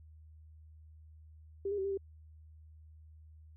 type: tone with pitch steps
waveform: sine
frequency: 394 / 409.2 / 384.3 / 395.7 / 390.3 Hz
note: G4 / G#4 / G4 / G4 / G4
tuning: +9 / -26 / -34 / +16 / -8 cents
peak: -32 dBFS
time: 1.65-1.975 s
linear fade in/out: 5 ms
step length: 65 ms
effects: added 78 Hz sine -53 dBFS peak until 3.56 s